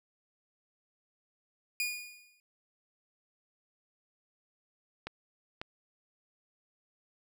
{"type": "tone with exponential decay", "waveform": "sawtooth", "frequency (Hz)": 2445, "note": "D#7", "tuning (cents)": -31, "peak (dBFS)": -25, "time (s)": [1.8, 2.4], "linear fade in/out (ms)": 1, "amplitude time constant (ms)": 130}
{"type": "clicks", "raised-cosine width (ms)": 0.3, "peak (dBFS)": -22, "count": 2, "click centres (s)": [5.07, 5.615]}
{"effects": []}